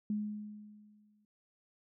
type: tone with exponential decay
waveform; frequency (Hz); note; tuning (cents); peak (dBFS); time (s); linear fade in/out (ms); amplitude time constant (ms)
sine; 210; G#3; +19; -30; 0.1-1.25; 2; 250
effects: none